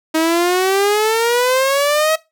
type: exponential sweep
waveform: sawtooth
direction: up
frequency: 315.1 to 642 Hz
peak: -9 dBFS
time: 0.14-2.16 s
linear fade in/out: 10 ms
effects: noise-tail reverb RT60 0.2 s tail -18 dB re dry